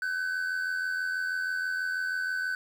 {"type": "tone pair together", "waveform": "triangle", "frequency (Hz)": [1513.8, 1600], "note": ["F#6", "G6"], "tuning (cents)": [39, 35], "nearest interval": "minor second", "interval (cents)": 96, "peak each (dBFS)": [-27, -36], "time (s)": [0.02, 2.55], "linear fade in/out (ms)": 2, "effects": ["9-bit"]}